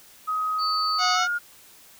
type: tone with pitch glide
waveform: sine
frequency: 1261 to 1423.6 Hz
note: D#6 to F6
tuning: +23 to +33 cents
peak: -23 dBFS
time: 0.27-1.39 s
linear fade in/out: 20 ms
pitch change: +210 cents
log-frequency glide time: 1.14-1.27 s
type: tone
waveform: sine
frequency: 4500 Hz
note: C#8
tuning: 25 cents sharp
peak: -26 dBFS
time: 0.58-1.18 s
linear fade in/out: 50 ms
type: harmonic tone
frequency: 730 Hz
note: F#5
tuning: 24 cents flat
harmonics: 1 / 2 / 3 / 4 / 5 / 6 / 7 / 8 / 9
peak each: -26 / -29 / -31 / -32 / -33 / -34 / -34 / -35 / -36 dBFS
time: 0.98-1.28 s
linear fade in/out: 50 ms
effects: white hiss -51 dBFS RMS until 1.99 s